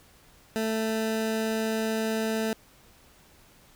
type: tone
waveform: 20% pulse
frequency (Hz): 221.1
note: A3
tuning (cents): +9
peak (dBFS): -21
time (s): 0.56-2.53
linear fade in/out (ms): 0
effects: pink hiss -57 dBFS RMS until 3.75 s